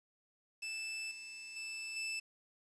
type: tone with level steps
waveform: sawtooth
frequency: 2637 Hz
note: E7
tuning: in tune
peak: -36 / -43 / -38 / -34 dBFS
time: 0.62-2.2 s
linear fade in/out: 10 ms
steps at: 1.11 / 1.56 / 1.96 s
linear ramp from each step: 5 ms
effects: resampled to 22050 Hz + 10-bit